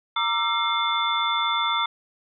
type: tone cluster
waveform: sine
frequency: 934 / 1180 / 1348 / 2127 / 3510 Hz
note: A#5 / D6 / E6 / C7 / A7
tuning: +3 / +8 / +38 / +28 / -5 cents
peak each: -27 / -28 / -27 / -30 / -26 dBFS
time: 0.16-1.86 s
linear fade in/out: 5 ms
effects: none